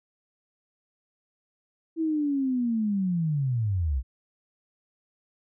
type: linear sweep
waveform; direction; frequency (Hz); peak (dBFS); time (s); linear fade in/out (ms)
sine; down; 329.6 to 58.27; -23; 1.96-4.03; 50
effects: none